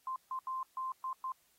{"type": "tone bursts at uneven times", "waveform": "sine", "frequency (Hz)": 1044, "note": "C6", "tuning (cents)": -4, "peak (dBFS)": -35, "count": 6, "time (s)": [[0.07, 0.16], [0.31, 0.39], [0.47, 0.63], [0.77, 0.92], [1.04, 1.13], [1.24, 1.32]], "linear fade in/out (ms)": 2, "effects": ["white hiss -71 dBFS RMS until 1.58 s", "AAC 48 kbps"]}